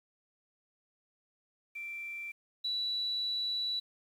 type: tone pair in turn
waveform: sine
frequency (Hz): 2349 / 3942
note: D7 / B7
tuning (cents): 0 / -4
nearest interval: major sixth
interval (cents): 896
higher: second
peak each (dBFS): -38 / -31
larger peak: second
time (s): 1.75-2.32 / 2.64-3.8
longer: second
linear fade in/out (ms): 10
effects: 10-bit